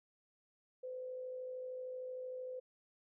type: tone with amplitude modulation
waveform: sine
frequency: 509 Hz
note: C5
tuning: 48 cents flat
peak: -40 dBFS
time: 0.83-2.6 s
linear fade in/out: 10 ms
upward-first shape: sine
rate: 53.1 Hz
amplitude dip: 35%
effects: none